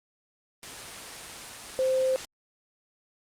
sine tone in noise, 521 Hz, C5, 7 cents flat, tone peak -22 dBFS, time 1.79-2.16 s, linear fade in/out 0 ms, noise white, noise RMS -38 dBFS, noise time 0.63-2.25 s, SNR +13 dB, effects low-pass 8000 Hz 12 dB/octave + Opus 32 kbps

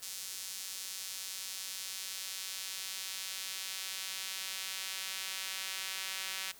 sawtooth tone with high-pass filter sweep, 190 Hz, F#3, 46 cents sharp, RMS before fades -41 dBFS, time 0.02-6.52 s, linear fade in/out 10 ms, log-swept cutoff 5400 to 2500 Hz, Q 0.91, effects white hiss -56 dBFS RMS until 6.59 s

